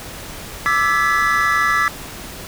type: chord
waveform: triangle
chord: E dominant seventh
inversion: third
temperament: equal with one note detuned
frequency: 1174.7 / 1318.5 / 1699.1 / 1975.5 Hz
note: D6 / E6 / G#6 / B6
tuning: 0 / 0 / +39 / 0 cents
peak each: -18 dBFS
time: 0.66-1.88 s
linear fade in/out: 0 ms
effects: pink hiss -33 dBFS RMS until 2.47 s